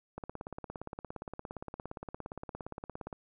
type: click train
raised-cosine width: 1 ms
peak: -26 dBFS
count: 52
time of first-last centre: 0.18-3.128 s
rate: 17.3 Hz
effects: none